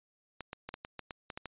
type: clicks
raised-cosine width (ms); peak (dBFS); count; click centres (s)
0.3; -24; 10; 0.407 / 0.531 / 0.69 / 0.741 / 0.849 / 0.993 / 1.108 / 1.302 / 1.375 / 1.457
effects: resampled to 8000 Hz